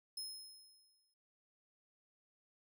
sawtooth tone with exponential decay, 5160 Hz, E8, 38 cents flat, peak -38 dBFS, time 0.17-1.14 s, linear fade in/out 5 ms, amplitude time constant 210 ms, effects none

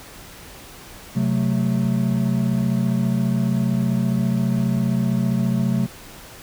triangle chord, F# diminished, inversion second, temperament equal, 130.81 / 185 / 220 Hz, C3 / F#3 / A3, 0 / 0 / 0 cents, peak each -20 dBFS, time 1.15-5.87 s, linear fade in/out 20 ms, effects pink hiss -41 dBFS RMS until 6.42 s

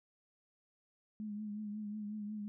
sine tone with vibrato, 210.2 Hz, G#3, 21 cents sharp, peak -39 dBFS, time 1.2-2.48 s, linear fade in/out 0 ms, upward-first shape triangle, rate 5.5 Hz, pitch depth 50 cents each way, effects none

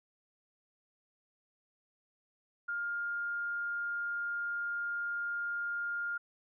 sine tone, 1409 Hz, F6, 15 cents sharp, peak -33 dBFS, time 2.68-6.18 s, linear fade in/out 10 ms, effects none

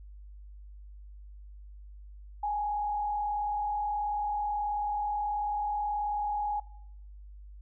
sine tone with frequency modulation, 830.6 Hz, G#5, in tune, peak -28 dBFS, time 2.43-6.6 s, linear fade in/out 5 ms, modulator 38.5 Hz, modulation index 0.5, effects noise-tail reverb RT60 0.8 s tail -21 dB re dry + added 50 Hz sine -45 dBFS peak until 7.61 s

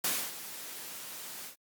white noise with ADSR envelope, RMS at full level -29 dBFS, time 0.04-1.56 s, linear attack 3 ms, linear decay 270 ms, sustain -14 dB, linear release 100 ms, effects high-pass 150 Hz 12 dB/octave + Opus 48 kbps

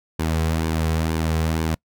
sawtooth tone with flanger, 80.3 Hz, E2, 45 cents flat, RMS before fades -22 dBFS, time 0.19-1.75 s, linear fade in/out 5 ms, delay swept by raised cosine 1.5 to 3.4 ms, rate 2.1 Hz, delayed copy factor -0.5, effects noise-tail reverb RT60 0.1 s tail -26 dB re dry

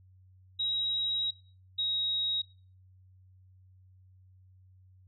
sine tone pair in turn, 3828 / 3795 Hz, A#7 / A#7, +45 / +30 cents, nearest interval unison, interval 15 cents, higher first, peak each -28 dBFS, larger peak neither, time 0.59-1.31 / 1.78-2.42 s, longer first, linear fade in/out 10 ms, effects noise-tail reverb RT60 0.4 s tail -19 dB re dry + added 93 Hz sine -56 dBFS peak until 5.07 s

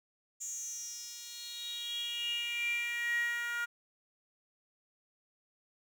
10% pulse tone with high-pass filter sweep, 474.4 Hz, A#4, 30 cents sharp, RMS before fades -37 dBFS, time 0.4-3.66 s, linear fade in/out 20 ms, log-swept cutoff 7000 to 1500 Hz, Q 9.6, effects none

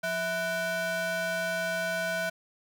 square ring-modulated tone, 415.3 Hz, G#4, in tune, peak -26 dBFS, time 0.03-2.3 s, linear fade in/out 10 ms, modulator 1070 Hz, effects none

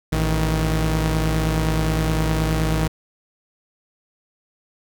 sawtooth tone pair together, 55.86 / 158 Hz, A1 / D#3, +27 / +27 cents, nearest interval octave + tritone, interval 1800 cents, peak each -17 dBFS, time 0.12-2.88 s, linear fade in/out 10 ms, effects none

